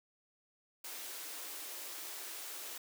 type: high-pass noise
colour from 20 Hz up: white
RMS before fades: -45 dBFS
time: 0.84-2.78 s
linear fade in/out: 5 ms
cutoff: 280 Hz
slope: 96 dB/octave
effects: none